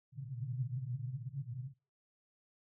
pink band-pass noise, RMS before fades -41 dBFS, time 0.12-1.74 s, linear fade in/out 50 ms, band 120 to 140 Hz, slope 96 dB/octave, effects noise-tail reverb RT60 0.3 s tail -22 dB re dry

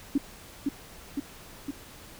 sine tone with echo, 280.6 Hz, C#4, 21 cents sharp, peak -20 dBFS, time 0.15-0.18 s, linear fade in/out 5 ms, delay 510 ms, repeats 3, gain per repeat -3 dB, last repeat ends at 1.71 s, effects pink hiss -48 dBFS RMS until 2.19 s

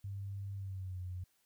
sine tone with pitch glide, 98.9 to 90.69 Hz, G2 to F#2, +16 to -34 cents, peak -39 dBFS, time 0.04-1.24 s, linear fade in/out 5 ms, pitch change -150 cents, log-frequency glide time 0.55-1.01 s, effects white hiss -75 dBFS RMS until 1.45 s

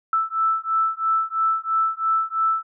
sine beating tone pair, 1318.5 / 1321.5 Hz, E6 / E6, 0 / +4 cents, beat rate 3 Hz, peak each -22 dBFS, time 0.13-2.63 s, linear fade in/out 2 ms, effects none

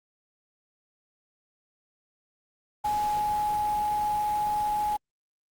sine tone in noise, 839 Hz, G#5, 17 cents sharp, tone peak -24 dBFS, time 2.84-4.97 s, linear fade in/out 10 ms, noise pink, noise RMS -41 dBFS, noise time 2.84-4.97 s, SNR +14 dB, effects Opus 48 kbps

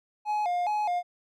triangle tone with vibrato, 773 Hz, G5, 24 cents flat, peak -23 dBFS, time 0.25-1.03 s, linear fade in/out 50 ms, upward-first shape square, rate 2.4 Hz, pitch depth 150 cents each way, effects none

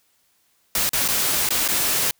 white noise with dropouts, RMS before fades -21 dBFS, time 0.75-2.11 s, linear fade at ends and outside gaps 2 ms, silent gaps 0.892-0.932 / 1.079-1.085 / 1.49-1.505 / 1.679-1.686 s, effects white hiss -64 dBFS RMS until 2.19 s

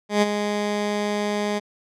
15% pulse tone with ADSR envelope, 207.3 Hz, G#3, 3 cents flat, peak -8 dBFS, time 0.09-1.6 s, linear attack 130 ms, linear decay 27 ms, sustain -8 dB, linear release 25 ms, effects low-pass 7000 Hz 12 dB/octave

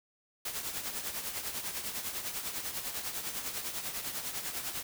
white noise with tremolo, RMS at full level -35 dBFS, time 0.45-4.83 s, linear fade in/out 5 ms, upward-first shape triangle, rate 10 Hz, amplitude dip 65%, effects none

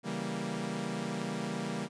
sawtooth chord, C# diminished seventh, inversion none, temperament equal, 138.59 / 164.81 / 196 / 233.1 Hz, C#3 / E3 / G3 / Bb3, 0 / 0 / 0 / 0 cents, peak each -39 / -36 / -34 / -34 dBFS, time 0.03-1.89 s, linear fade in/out 50 ms, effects resampled to 22050 Hz

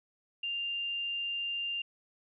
sine tone, 2794 Hz, F7, in tune, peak -32 dBFS, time 0.43-1.82 s, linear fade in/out 5 ms, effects none

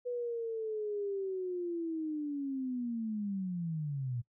sine linear sweep, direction down, 493.9 to 116.54 Hz, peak -33 dBFS, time 0.05-4.22 s, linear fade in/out 20 ms, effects noise-tail reverb RT60 0.1 s tail -21 dB re dry

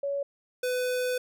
sine / square tone pair in turn, 562 / 500.7 Hz, C#5 / B4, +24 / +24 cents, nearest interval major second, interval 200 cents, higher first, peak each -27 dBFS, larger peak neither, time 0.03-0.23 / 0.63-1.18 s, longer second, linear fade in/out 5 ms, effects none

